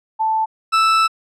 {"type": "tone pair in turn", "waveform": ["sine", "40% pulse"], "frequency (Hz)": [880, 1318.5], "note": ["A5", "E6"], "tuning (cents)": [0, 0], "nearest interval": "perfect fifth", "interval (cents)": 700, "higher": "second", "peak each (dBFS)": [-15, -11], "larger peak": "second", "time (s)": [[0.19, 0.46], [0.72, 1.08]], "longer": "second", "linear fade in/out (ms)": 20, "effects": ["low-pass 6000 Hz 12 dB/octave"]}